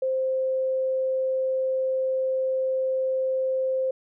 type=tone; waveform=sine; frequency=523.3 Hz; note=C5; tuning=in tune; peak=-22 dBFS; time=0.02-3.91 s; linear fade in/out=5 ms; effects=none